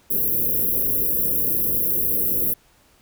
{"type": "band-stop noise", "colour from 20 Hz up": "white", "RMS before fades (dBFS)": -21, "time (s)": [0.1, 2.54], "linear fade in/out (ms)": 10, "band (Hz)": [540, 11000], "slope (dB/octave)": 96, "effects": ["pink hiss -57 dBFS RMS until 3.01 s"]}